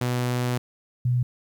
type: tone pair in turn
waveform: sawtooth / sine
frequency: 123.47 / 123.47 Hz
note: B2 / B2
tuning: 0 / 0 cents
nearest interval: unison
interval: 0 cents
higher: neither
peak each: -19 dBFS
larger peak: neither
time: 0.01-0.58 / 1.05-1.23 s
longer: first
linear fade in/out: 5 ms
effects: 10-bit